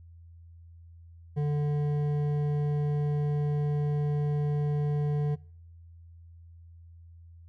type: tone with hard clipping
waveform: sine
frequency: 147.1 Hz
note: D3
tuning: 3 cents sharp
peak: -27 dBFS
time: 1.36-5.36 s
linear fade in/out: 20 ms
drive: 9 dB
effects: noise-tail reverb RT60 0.6 s tail -25 dB re dry + added 84 Hz sine -48 dBFS peak until 7.48 s